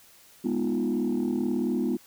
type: chord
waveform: sine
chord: F half-diminished seventh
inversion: first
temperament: equal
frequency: 207.7 / 246.9 / 311.1 / 349.2 Hz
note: Ab3 / Cb4 / Eb4 / F4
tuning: 0 / 0 / 0 / 0 cents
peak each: -29 / -26 / -31 / -29 dBFS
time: 0.44-1.97 s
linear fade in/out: 10 ms
effects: tanh soft clip ceiling -19 dBFS + white hiss -55 dBFS RMS until 2.06 s